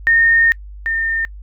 sine tone pair in turn, 1834 / 1814 Hz, A#6 / A#6, -29 / -48 cents, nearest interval unison, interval 19 cents, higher first, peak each -9 / -16 dBFS, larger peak first, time 0.07-0.52 / 0.86-1.25 s, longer first, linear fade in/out 0 ms, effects noise-tail reverb RT60 0.1 s tail -25 dB re dry + added 50 Hz sine -31 dBFS peak until 1.42 s

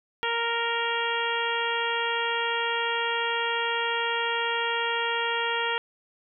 harmonic tone, 465.7 Hz, A#4, 2 cents flat, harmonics 1 / 2 / 3 / 4 / 5 / 6 / 7, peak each -32 / -30 / -32 / -32 / -36 / -33 / -34 dBFS, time 0.23-5.78 s, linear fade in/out 0 ms, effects none

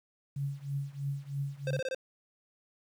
sine tone with tremolo, 140 Hz, C#3, 18 cents sharp, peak -29 dBFS, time 0.36-1.8 s, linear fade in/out 5 ms, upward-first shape triangle, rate 3.1 Hz, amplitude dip 95%
square tone bursts, 523.3 Hz, C5, in tune, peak -32 dBFS, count 5, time 1.67-1.947 s, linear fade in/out 2 ms, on 37 ms, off 23 ms
effects low-pass 6000 Hz 12 dB/octave + 10-bit

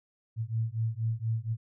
sine beating tone pair, 110.7 / 114.9 Hz, A2 / A#2, +11 / -25 cents, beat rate 4.2 Hz, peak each -31 dBFS, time 0.36-1.57 s, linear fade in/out 50 ms, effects none

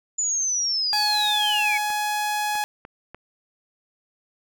sine linear sweep, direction down, 7040 to 2186 Hz, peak -21 dBFS, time 0.18-1.78 s, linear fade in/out 10 ms
sawtooth tone, 840 Hz, G#5, 19 cents sharp, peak -19 dBFS, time 0.93-2.64 s, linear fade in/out 0 ms
clicks, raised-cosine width 0.5 ms, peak -24 dBFS, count 4, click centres 1.903 / 2.554 / 2.851 / 3.146 s
effects none

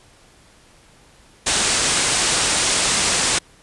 white low-pass noise, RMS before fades -19 dBFS, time 1.46-3.39 s, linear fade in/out 10 ms, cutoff 9600 Hz, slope 96 dB/octave, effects pink hiss -51 dBFS RMS until 3.62 s + resampled to 24000 Hz

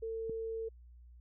sine tone, 450 Hz, A4, 39 cents sharp, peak -36 dBFS, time 0.02-0.69 s, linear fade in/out 10 ms
click, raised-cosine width 3 ms, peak -31 dBFS, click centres 0.296 s
effects added 60 Hz sine -53 dBFS peak until 1.2 s

